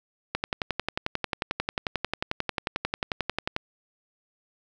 click train, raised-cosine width 0.3 ms, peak -10 dBFS, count 37, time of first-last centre 0.35-3.564 s, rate 11.2 Hz, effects none

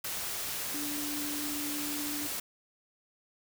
sine tone in noise, 293.7 Hz, D4, in tune, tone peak -37 dBFS, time 0.74-2.27 s, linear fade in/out 5 ms, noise white, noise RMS -36 dBFS, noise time 0.04-2.4 s, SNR -4 dB, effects none

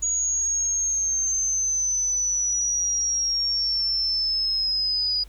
sine linear sweep, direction down, 6750 to 4907 Hz, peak -21 dBFS, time 0.02-5.24 s, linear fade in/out 10 ms, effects added 50 Hz sine -42 dBFS peak until 5.28 s + pink hiss -55 dBFS RMS until 5.28 s

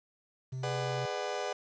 triangle tone, 129.7 Hz, C3, 15 cents flat, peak -33 dBFS, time 0.52-1.06 s, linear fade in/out 10 ms
35% pulse chord, G# half-diminished seventh, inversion none, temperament just, 415.3 / 498.4 / 598 / 747.5 Hz, G#4 / B4 / D5 / F#5, 0 / +16 / +31 / +17 cents, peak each -37 dBFS, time 0.63-1.53 s, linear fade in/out 5 ms
effects resampled to 16000 Hz + 10-bit

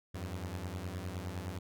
sawtooth beating tone pair, 86.1 / 95.8 Hz, F2 / G2, -24 / -39 cents, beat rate 9.7 Hz, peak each -37 / -37 dBFS, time 0.14-1.59 s, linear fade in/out 10 ms, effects none

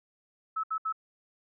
sine tone bursts, 1301 Hz, E6, 23 cents flat, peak -28 dBFS, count 3, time 0.56-0.926 s, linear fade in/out 10 ms, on 76 ms, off 69 ms, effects none

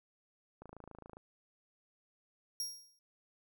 click train, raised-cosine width 1 ms, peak -36 dBFS, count 16, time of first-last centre 0.62-1.169 s, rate 27.3 Hz
sawtooth tone with exponential decay, 5600 Hz, F8, 4 cents sharp, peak -31 dBFS, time 2.6-2.99 s, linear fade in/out 1 ms, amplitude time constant 84 ms
effects none

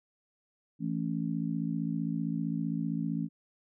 harmonic tone, 55.4 Hz, A1, 13 cents sharp, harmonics 3 / 4 / 5, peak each -33 / -34 / -35 dBFS, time 0.79-3.29 s, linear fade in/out 50 ms, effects none

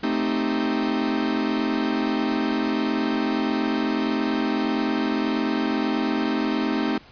45% pulse chord, A half-diminished seventh, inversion none, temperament equal with one note detuned, 220 / 261.6 / 310.1 / 392 Hz, A3 / C4 / Eb4 / G4, 0 / 0 / -6 / 0 cents, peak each -27 / -26 / -26 / -31 dBFS, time 0.03-6.98 s, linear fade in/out 5 ms, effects pink hiss -49 dBFS RMS until 7.11 s + resampled to 11025 Hz

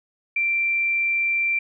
sine tone, 2355 Hz, D7, 4 cents sharp, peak -19 dBFS, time 0.36-1.59 s, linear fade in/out 5 ms, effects none

